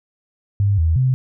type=tone with pitch steps; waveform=sine; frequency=100.6 / 80.8 / 129.4 Hz; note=G2 / E2 / C3; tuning=+45 / -34 / -19 cents; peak=-13 dBFS; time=0.6-1.14 s; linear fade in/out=0 ms; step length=180 ms; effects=none